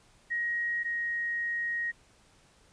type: tone pair in turn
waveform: sine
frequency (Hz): 1888 / 1880.1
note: A#6 / A#6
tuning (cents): +22 / +14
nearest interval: unison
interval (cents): 8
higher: first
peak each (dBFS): -28 / -29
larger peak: first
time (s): 0.3-0.84 / 0.84-1.92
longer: second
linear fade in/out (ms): 20
effects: pink hiss -62 dBFS RMS until 2.72 s + resampled to 22050 Hz